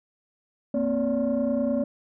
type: tone cluster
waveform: sine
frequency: 231.4 / 261.3 / 573 Hz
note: A#3 / C4 / D5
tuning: -13 / -2 / -43 cents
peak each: -25 dBFS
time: 0.74-1.84 s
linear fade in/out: 5 ms
effects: tanh soft clip ceiling -17 dBFS